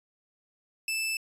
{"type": "tone", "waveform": "sawtooth", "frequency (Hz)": 2637, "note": "E7", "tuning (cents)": 0, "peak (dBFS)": -25, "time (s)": [0.88, 1.17], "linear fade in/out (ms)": 2, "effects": ["resampled to 32000 Hz"]}